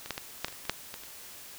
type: clicks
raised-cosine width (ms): 0.2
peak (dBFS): -22 / -14 / -17 / -11 / -21 / -30 / -27 / -9 / -21 / -28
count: 10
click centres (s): 0.06 / 0.107 / 0.179 / 0.446 / 0.483 / 0.526 / 0.653 / 0.696 / 0.941 / 1.036
effects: white hiss -47 dBFS RMS until 1.58 s